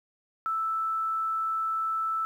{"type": "tone", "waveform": "sine", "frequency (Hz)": 1318.5, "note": "E6", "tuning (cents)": 0, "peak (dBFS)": -26, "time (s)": [0.46, 2.25], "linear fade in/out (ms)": 0, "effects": ["10-bit"]}